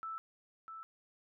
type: tone with echo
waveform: sine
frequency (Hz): 1318.5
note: E6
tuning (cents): 0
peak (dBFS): -39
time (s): 0.03-0.18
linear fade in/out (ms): 0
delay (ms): 650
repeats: 1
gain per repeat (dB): -6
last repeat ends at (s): 0.83
effects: none